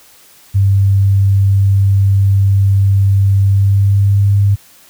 sine tone with pitch glide, 98.3 to 100.25 Hz, G2 to G2, +5 to +39 cents, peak -7 dBFS, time 0.54-4.56 s, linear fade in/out 20 ms, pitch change +34 cents, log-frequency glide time 3.44-4.26 s, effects white hiss -44 dBFS RMS until 4.89 s

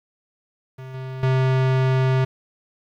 square tone with level steps, 130.81 Hz, C3, in tune, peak -34 / -30 / -17 dBFS, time 0.78-2.25 s, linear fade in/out 10 ms, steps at 0.94 / 1.23 s, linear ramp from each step 2 ms, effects low-pass 3000 Hz 12 dB/octave + 9-bit

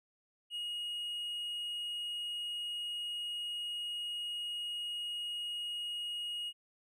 triangle tone, 2880 Hz, F#7, 47 cents flat, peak -35 dBFS, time 0.5-6.53 s, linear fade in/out 50 ms, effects none

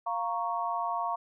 sine chord, Bb minor, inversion second, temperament equal, 698.5 / 932.3 / 1108.7 Hz, F5 / Bb5 / Db6, 0 / 0 / 0 cents, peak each -33 dBFS, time 0.06-1.16 s, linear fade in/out 10 ms, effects none

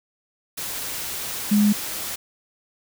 sine tone in noise, 207.7 Hz, G#3, in tune, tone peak -14 dBFS, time 1.51-1.73 s, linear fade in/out 10 ms, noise white, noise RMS -30 dBFS, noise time 0.57-2.16 s, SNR +13 dB, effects none

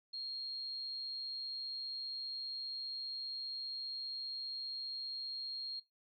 sine tone, 4245 Hz, C8, 24 cents sharp, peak -40 dBFS, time 0.13-5.8 s, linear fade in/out 10 ms, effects noise-tail reverb RT60 0.2 s tail -21 dB re dry + AAC 64 kbps

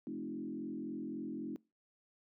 sine tone with frequency modulation, 266.4 Hz, C4, 31 cents sharp, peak -38 dBFS, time 0.07-1.56 s, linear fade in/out 0 ms, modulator 43.7 Hz, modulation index 1.6, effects noise-tail reverb RT60 0.3 s tail -25 dB re dry + high-pass 150 Hz 12 dB/octave

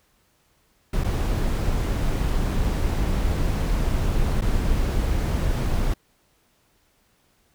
brown noise with dropouts, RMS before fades -22 dBFS, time 0.93-5.94 s, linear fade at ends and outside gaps 5 ms, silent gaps 1.038-1.043 / 4.411-4.419 s, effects pink hiss -64 dBFS RMS until 7.54 s

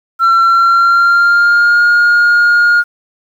sine tone with pitch glide, 1355 to 1424 Hz, E6 to F6, +47 to +33 cents, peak -3 dBFS, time 0.19-2.84 s, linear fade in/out 50 ms, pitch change +86 cents, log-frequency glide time 0.42-1.83 s, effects tanh soft clip ceiling -5 dBFS + 7-bit

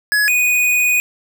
square tone pair in turn, 1688 / 2478 Hz, G#6 / D#7, +28 / -8 cents, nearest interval perfect fifth, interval 664 cents, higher second, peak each -13 / -13 dBFS, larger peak neither, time 0.12-0.28 / 0.28-1 s, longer second, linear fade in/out 0 ms, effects none

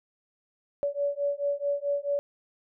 sine beating tone pair, 568 / 572.6 Hz, C#5 / D5, +42 / -44 cents, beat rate 4.6 Hz, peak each -29 dBFS, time 0.83-2.19 s, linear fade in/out 0 ms, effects none

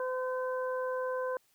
harmonic tone, 511 Hz, C5, 41 cents flat, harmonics 1 / 2 / 3, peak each -32 / -38 / -42 dBFS, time 0-1.37 s, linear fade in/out 2 ms, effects white hiss -70 dBFS RMS until 1.54 s

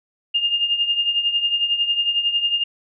sine tone with tremolo, 2822 Hz, F7, 17 cents sharp, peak -14 dBFS, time 0.34-2.64 s, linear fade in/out 10 ms, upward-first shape triangle, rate 11 Hz, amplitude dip 75%, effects none

